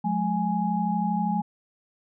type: tone cluster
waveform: sine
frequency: 180.4 / 212.9 / 833 Hz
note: F#3 / G#3 / G#5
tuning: -44 / +43 / +5 cents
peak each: -27 dBFS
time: 0.04-1.42 s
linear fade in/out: 10 ms
effects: none